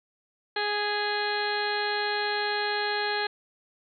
harmonic tone with a mistuned harmonic, 415.3 Hz, G#4, in tune, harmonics 1 / 2 / 3 / 4 / 5 / 6 / 7 / 8 / 9 / 10, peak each -32 / -31 / -40 / -31 / -39 / -39 / -44 / -39 / -44 / -34 dBFS, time 0.56-3.27 s, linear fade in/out 5 ms, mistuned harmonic 5, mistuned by -20 cents, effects none

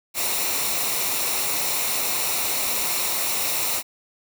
white noise with comb filter, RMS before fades -24 dBFS, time 0.14-3.83 s, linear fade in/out 50 ms, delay 0.62 ms, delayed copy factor -0.55, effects none

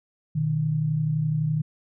sine tone pair together, 122.55 / 154.4 Hz, B2 / D#3, -13 / -13 cents, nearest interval major third, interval 400 cents, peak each -29 / -22 dBFS, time 0.35-1.62 s, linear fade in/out 10 ms, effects none

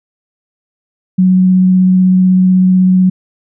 sine tone with vibrato, 185 Hz, F#3, in tune, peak -5 dBFS, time 1.18-3.1 s, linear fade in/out 10 ms, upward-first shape sine, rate 16 Hz, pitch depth 9 cents each way, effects none

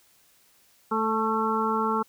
harmonic tone with a mistuned harmonic, 220 Hz, A3, in tune, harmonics 1 / 2 / 4 / 5 / 6, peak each -29 / -29 / -29 / -29 / -29 dBFS, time 0.91-2.03 s, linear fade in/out 10 ms, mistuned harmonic 6, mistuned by +30 cents, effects white hiss -61 dBFS RMS until 2.08 s

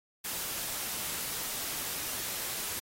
white noise, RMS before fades -36 dBFS, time 0.24-2.8 s, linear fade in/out 10 ms, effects AAC 48 kbps

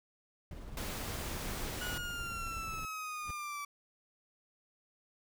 brown noise with tremolo, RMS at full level -43 dBFS, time 0.51-2.85 s, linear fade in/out 2 ms, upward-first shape sine, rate 19 Hz, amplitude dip 30%
pink noise, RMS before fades -41 dBFS, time 0.77-1.98 s, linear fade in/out 2 ms
30% pulse linear sweep, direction down, 1465 to 1151 Hz, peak -36 dBFS, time 1.81-3.65 s, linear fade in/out 5 ms
brown noise with exponential growth, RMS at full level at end -39 dBFS, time 3.2-3.31 s, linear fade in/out 5 ms, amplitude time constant 23 ms
effects none

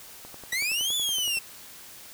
click train, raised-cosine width 1 ms, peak -30 dBFS, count 13, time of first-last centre 0.25-1.371 s, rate 10.7 Hz
sawtooth linear two-way sweep, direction up then down, 1908 to 3500 to 2663 Hz, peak -22 dBFS, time 0.52-1.39 s, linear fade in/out 5 ms, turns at 0.95 s
effects white hiss -46 dBFS RMS until 2.13 s

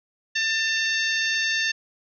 harmonic tone with a mistuned harmonic, 902 Hz, A5, 43 cents sharp, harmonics 2 / 3 / 4 / 5 / 6 / 7, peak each -24 / -28 / -30 / -32 / -34 / -35 dBFS, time 0.35-1.72 s, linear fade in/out 10 ms, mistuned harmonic 2, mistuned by -20 cents, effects none

